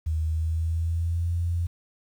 sine tone with pitch glide, 79.1 to 85.76 Hz, D#2 to F2, +29 to -31 cents, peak -23 dBFS, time 0.06-1.67 s, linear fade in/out 10 ms, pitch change +140 cents, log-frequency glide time 0.24-1.32 s, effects 9-bit

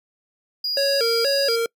triangle tone, 4875 Hz, D#8, 36 cents flat, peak -21 dBFS, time 0.64-1.56 s, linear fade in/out 5 ms
square tone with vibrato, 506 Hz, B4, 42 cents sharp, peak -20 dBFS, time 0.77-1.66 s, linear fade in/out 2 ms, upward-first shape square, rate 2.1 Hz, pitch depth 160 cents each way
effects noise-tail reverb RT60 0.1 s tail -26 dB re dry

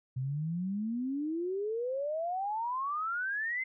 sine exponential sweep, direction up, 125 to 2100 Hz, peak -31 dBFS, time 0.16-3.64 s, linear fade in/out 10 ms, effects none

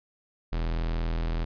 45% pulse tone, 41.2 Hz, E1, in tune, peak -26 dBFS, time 0.52-1.45 s, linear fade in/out 10 ms, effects resampled to 11025 Hz

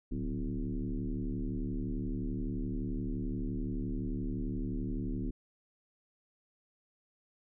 sine tone with frequency modulation, 110.4 Hz, A2, 6 cents sharp, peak -32 dBFS, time 0.11-5.31 s, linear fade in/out 10 ms, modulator 71.6 Hz, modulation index 2.9, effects none

